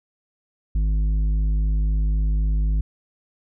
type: tone with tanh clipping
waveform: sine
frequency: 51.91 Hz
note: G#1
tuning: in tune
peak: -19 dBFS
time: 0.75-2.81 s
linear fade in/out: 5 ms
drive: 8 dB
effects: none